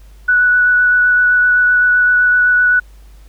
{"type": "tone with vibrato", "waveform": "sine", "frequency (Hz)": 1477, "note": "F#6", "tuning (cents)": -3, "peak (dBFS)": -8, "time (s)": [0.28, 2.8], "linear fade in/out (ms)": 10, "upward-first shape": "sine", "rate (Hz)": 7.8, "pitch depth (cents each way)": 10, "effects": ["added 50 Hz sine -37 dBFS peak until 3.28 s", "pink hiss -52 dBFS RMS until 3.28 s"]}